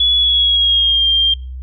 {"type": "tone with pitch glide", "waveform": "sine", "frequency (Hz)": [3400, 3191], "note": ["G#7", "G7"], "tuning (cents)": [40, 30], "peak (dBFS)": -10, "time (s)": [0, 1.34], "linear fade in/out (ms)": 5, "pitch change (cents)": -110, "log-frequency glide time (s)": [0.16, 1.07], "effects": ["noise-tail reverb RT60 0.4 s tail -24 dB re dry", "added 64 Hz sine -25 dBFS peak until 1.62 s"]}